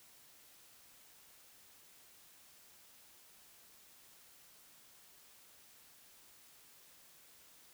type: silence
effects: white hiss -62 dBFS RMS until 7.73 s